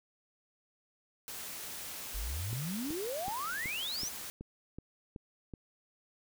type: noise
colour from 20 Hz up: white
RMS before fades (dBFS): -43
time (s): 1.28-4.3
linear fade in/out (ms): 0
type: exponential sweep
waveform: sine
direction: up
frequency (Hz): 43.65 to 6280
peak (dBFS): -35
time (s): 2.14-4.09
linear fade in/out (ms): 10
type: click train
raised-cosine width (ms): 3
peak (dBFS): -30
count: 9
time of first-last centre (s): 2.53-5.538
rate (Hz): 2.66
effects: none